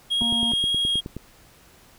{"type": "tone with vibrato", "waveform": "triangle", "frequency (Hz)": 3271, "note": "G#7", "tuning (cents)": -27, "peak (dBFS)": -19, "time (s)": [0.1, 1.01], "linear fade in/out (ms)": 20, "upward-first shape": "triangle", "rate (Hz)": 1.9, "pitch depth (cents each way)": 8}
{"type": "harmonic tone", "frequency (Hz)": 233.1, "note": "A#3", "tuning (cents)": 0, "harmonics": [1, 3, 4], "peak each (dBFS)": [-27, -38, -38], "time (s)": [0.21, 0.52], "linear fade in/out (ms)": 0}
{"type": "click train", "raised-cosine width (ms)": 3, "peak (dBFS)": -19, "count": 10, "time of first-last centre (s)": [0.22, 1.166], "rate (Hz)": 9.51}
{"effects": ["pink hiss -53 dBFS RMS until 1.98 s"]}